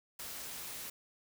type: noise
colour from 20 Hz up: white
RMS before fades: -44 dBFS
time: 0.19-0.9 s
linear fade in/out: 5 ms
effects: none